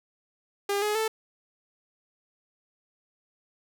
sawtooth tone with pitch steps, 402.8 / 420.3 / 440.7 Hz, G4 / G#4 / A4, +47 / +21 / +3 cents, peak -21 dBFS, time 0.69-1.08 s, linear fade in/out 5 ms, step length 130 ms, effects 9-bit

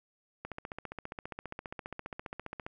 click train, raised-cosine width 0.5 ms, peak -24 dBFS, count 34, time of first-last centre 0.45-2.665 s, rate 14.9 Hz, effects none

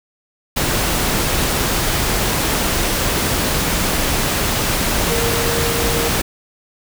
sine tone in noise, 466.2 Hz, A#4, in tune, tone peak -22 dBFS, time 5.09-6.09 s, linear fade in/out 10 ms, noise pink, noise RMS -18 dBFS, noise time 0.56-6.22 s, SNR -7 dB, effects none

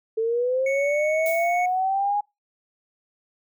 sine linear sweep, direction up, 439.8 to 830.6 Hz, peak -20 dBFS, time 0.17-2.21 s, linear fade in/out 10 ms
triangle tone, 2217 Hz, C#7, in tune, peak -25 dBFS, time 0.66-1.66 s, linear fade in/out 5 ms
violet noise with exponential decay, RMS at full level -32 dBFS, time 1.26-1.82 s, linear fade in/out 1 ms, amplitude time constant 120 ms
effects noise-tail reverb RT60 0.2 s tail -25 dB re dry

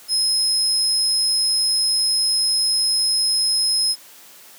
35% pulse tone, 5130 Hz, E8, 48 cents flat, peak -14 dBFS, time 0.08-3.96 s, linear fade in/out 50 ms, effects white hiss -45 dBFS RMS until 4.58 s + high-pass 200 Hz 12 dB/octave

